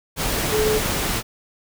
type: tone in noise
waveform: sine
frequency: 430 Hz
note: A4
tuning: 40 cents flat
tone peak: -18 dBFS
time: 0.5-0.81 s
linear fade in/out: 50 ms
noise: pink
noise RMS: -23 dBFS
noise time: 0.16-1.23 s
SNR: +2 dB
effects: none